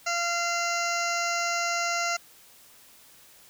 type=harmonic tone with a mistuned harmonic; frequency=689 Hz; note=F5; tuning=24 cents flat; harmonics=1 / 2 / 3 / 4 / 6 / 7 / 8 / 9 / 10; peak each=-31 / -30 / -32 / -36 / -39 / -39 / -38 / -37 / -37 dBFS; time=0.06-2.17 s; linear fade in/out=10 ms; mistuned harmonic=10; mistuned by=-16 cents; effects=white hiss -54 dBFS RMS until 3.49 s